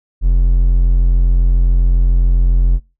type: tone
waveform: triangle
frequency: 43.65 Hz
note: F1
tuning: in tune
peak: -6 dBFS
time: 0.21-2.8 s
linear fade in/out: 50 ms
effects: noise-tail reverb RT60 0.3 s tail -25 dB re dry